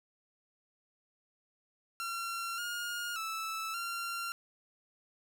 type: tone with pitch steps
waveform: sawtooth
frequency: 1367 / 1424 / 1314 / 1378 Hz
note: F6 / F6 / E6 / F6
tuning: -37 / +33 / -6 / -24 cents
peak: -32 dBFS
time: 2-4.32 s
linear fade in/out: 0 ms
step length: 580 ms
effects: none